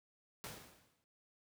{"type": "noise with exponential decay", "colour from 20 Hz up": "pink", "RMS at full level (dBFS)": -44, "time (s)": [0.44, 1.04], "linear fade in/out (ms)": 0, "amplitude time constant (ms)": 130, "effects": ["high-pass 80 Hz 12 dB/octave"]}